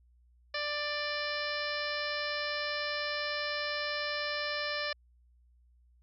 harmonic tone with a mistuned harmonic, 590 Hz, D5, 8 cents sharp, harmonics 1 / 2 / 3 / 4 / 5 / 6 / 7 / 8 / 9, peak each -38 / -41 / -37 / -41 / -44 / -46 / -42 / -44 / -43 dBFS, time 0.54-4.93 s, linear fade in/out 5 ms, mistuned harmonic 8, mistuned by +27 cents, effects added 60 Hz sine -61 dBFS peak until 6.02 s

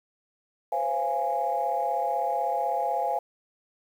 sine tone cluster, 502 / 538 / 688 / 828 Hz, B4 / C5 / F5 / G#5, +28 / +48 / -26 / -5 cents, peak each -34 / -32 / -28 / -27 dBFS, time 0.72-3.19 s, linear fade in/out 5 ms, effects tanh soft clip ceiling -15 dBFS + 9-bit

